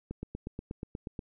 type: click train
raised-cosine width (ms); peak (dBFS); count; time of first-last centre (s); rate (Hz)
3; -24; 10; 0.11-1.192; 8.32
effects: none